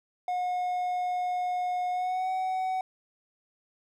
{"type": "tone with pitch glide", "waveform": "triangle", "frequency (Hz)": [723, 749.8], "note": ["F#5", "F#5"], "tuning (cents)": [-40, 23], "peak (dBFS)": -25, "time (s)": [0.28, 2.81], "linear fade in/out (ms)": 2, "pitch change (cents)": 63, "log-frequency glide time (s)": [1.91, 2.29], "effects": []}